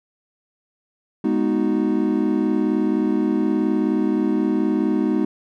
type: chord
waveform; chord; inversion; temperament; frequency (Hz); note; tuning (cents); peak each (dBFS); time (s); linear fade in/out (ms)
triangle; G# minor seventh; none; equal; 207.7 / 246.9 / 311.1 / 370; G#3 / B3 / D#4 / F#4; 0 / 0 / 0 / 0; -21 / -21 / -19 / -24; 1.24-5.25; 5
effects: none

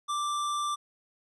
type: tone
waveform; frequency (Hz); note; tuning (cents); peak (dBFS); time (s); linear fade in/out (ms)
square; 1177; D6; +3; -29; 0.08-0.76; 20
effects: resampled to 24000 Hz

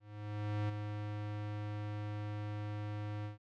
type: tone with ADSR envelope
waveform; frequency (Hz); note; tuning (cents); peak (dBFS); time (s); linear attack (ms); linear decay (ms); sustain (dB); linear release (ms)
square; 104.7; G#2; +15; -33; 0-3.38; 690; 12; -6; 130
effects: low-pass 3000 Hz 12 dB/octave

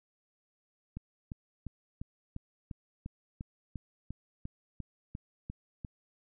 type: click train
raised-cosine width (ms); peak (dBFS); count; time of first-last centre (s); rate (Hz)
5; -27; 15; 0.97-5.848; 2.87
effects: none

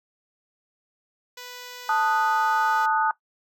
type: tone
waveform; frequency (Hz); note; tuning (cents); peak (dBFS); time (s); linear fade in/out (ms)
5% pulse; 493.9; B4; 0; -26; 1.37-2.86; 5
type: chord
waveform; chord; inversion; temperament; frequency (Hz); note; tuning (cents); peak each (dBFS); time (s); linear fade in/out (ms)
sine; D# diminished; second; equal; 880 / 1244.5 / 1480; A5 / D#6 / F#6; 0 / 0 / 0; -22 / -25 / -26; 1.89-3.11; 2
effects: noise-tail reverb RT60 0.1 s tail -17 dB re dry

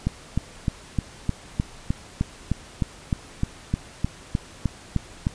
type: click train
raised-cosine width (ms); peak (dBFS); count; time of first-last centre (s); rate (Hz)
5; -9; 18; 0.07-5.269; 3.27
effects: pink hiss -45 dBFS RMS until 5.34 s + resampled to 22050 Hz

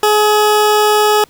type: tone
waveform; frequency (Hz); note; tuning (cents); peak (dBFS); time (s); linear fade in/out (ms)
20% pulse; 422.5; G#4; +30; -4; 0.03-1.24; 2
effects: pink hiss -48 dBFS RMS until 1.29 s

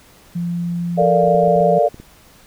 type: tone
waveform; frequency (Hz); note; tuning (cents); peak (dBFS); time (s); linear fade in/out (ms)
sine; 172.8; F3; -18; -19; 0.35-1.79; 10
type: chord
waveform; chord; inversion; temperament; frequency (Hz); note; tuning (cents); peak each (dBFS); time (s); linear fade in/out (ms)
sine; Bb major seventh; third; equal; 440 / 466.2 / 587.3 / 698.5; A4 / Bb4 / D5 / F5; 0 / 0 / 0 / 0; -20 / -19 / -15 / -16; 0.97-1.89; 20
type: clicks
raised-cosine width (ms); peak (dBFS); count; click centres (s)
3; -23; 10; 1.021 / 1.239 / 1.281 / 1.348 / 1.436 / 1.48 / 1.562 / 1.606 / 1.944 / 2
effects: pink hiss -48 dBFS RMS until 2.46 s

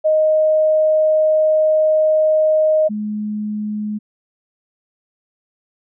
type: tone pair in turn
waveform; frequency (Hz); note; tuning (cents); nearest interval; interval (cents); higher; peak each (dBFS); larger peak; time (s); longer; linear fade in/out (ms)
sine; 622.3 / 211; D#5 / G#3; 0 / +28; octave + perfect fifth; 1872; first; -11 / -20; first; 0.04-2.89 / 2.89-3.99; first; 20
effects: none

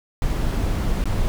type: noise with dropouts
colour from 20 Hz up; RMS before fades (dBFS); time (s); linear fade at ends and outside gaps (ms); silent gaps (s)
brown; -21; 0.22-1.28; 0; 1.04-1.056
effects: none

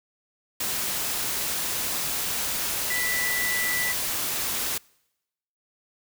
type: tone in noise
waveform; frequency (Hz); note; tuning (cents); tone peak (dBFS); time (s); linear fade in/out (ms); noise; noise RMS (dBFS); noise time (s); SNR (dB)
sine; 1975.5; B6; 0; -26; 2.9-3.92; 5; white; -28; 0.6-4.78; -1
effects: noise-tail reverb RT60 0.9 s tail -26 dB re dry

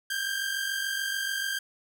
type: tone pair together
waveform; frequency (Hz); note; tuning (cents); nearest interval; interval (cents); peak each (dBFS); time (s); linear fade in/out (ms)
sawtooth; 1568 / 1614.9; G6 / G#6; 0 / -49; minor second; 51; -28; 0.1-1.59; 5
effects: none

